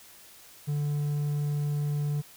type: tone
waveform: triangle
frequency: 146.5 Hz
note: D3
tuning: 4 cents flat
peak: -24 dBFS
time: 0.67-2.22 s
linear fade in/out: 20 ms
effects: white hiss -52 dBFS RMS until 2.36 s

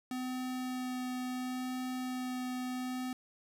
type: tone with vibrato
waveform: square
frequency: 253.5 Hz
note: B3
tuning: 45 cents sharp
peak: -36 dBFS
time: 0.11-3.13 s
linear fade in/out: 2 ms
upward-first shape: sine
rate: 0.72 Hz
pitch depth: 9 cents each way
effects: none

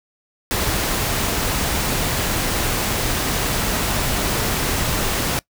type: noise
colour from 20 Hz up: pink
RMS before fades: -21 dBFS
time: 0.51-5.39 s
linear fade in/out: 0 ms
effects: noise-tail reverb RT60 0.1 s tail -22 dB re dry

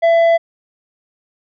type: tone with tanh clipping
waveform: triangle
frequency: 669 Hz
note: E5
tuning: 25 cents sharp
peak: -10 dBFS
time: 0.02-0.38 s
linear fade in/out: 20 ms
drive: 11 dB
effects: none

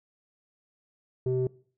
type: tone with low-pass filter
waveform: square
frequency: 128 Hz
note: C3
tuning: 38 cents flat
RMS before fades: -27 dBFS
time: 1.26-1.47 s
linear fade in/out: 2 ms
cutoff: 410 Hz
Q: 4.9
effects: noise-tail reverb RT60 0.5 s tail -22 dB re dry

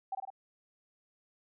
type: tone with echo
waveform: sine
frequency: 773 Hz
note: G5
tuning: 24 cents flat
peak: -32 dBFS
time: 0.12-0.15 s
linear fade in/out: 5 ms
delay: 51 ms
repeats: 3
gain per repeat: -3 dB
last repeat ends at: 0.303 s
effects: none

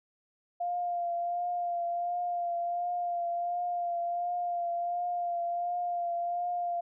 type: tone with vibrato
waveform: sine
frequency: 698.5 Hz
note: F5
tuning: in tune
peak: -29 dBFS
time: 0.6-6.81 s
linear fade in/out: 10 ms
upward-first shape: triangle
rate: 1.4 Hz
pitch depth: 27 cents each way
effects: none

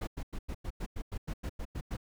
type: noise bursts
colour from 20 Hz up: brown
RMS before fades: -36 dBFS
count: 13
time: 0.01-1.969 s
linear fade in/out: 10 ms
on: 63 ms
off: 95 ms
effects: none

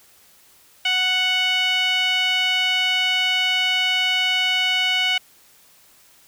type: tone with band-pass filter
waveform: sawtooth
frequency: 740 Hz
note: F#5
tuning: in tune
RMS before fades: -20 dBFS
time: 0.85-5.18 s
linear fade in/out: 5 ms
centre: 2700 Hz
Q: 5.9
effects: white hiss -53 dBFS RMS until 6.27 s

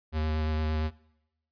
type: tone with vibrato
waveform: square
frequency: 77.78 Hz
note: D#2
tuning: in tune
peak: -27 dBFS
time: 0.12-0.91 s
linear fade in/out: 50 ms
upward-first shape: square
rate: 8.7 Hz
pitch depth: 11 cents each way
effects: noise-tail reverb RT60 0.9 s tail -22 dB re dry + resampled to 11025 Hz

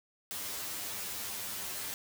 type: noise with comb filter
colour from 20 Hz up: white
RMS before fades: -39 dBFS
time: 0.31-1.94 s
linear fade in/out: 0 ms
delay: 10 ms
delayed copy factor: +0.95
effects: none

